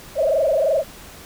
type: tone with frequency modulation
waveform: sine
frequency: 593 Hz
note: D5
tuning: 17 cents sharp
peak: -15 dBFS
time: 0.15-0.84 s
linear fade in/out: 50 ms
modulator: 23 Hz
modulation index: 2.8
effects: pink hiss -41 dBFS RMS until 1.25 s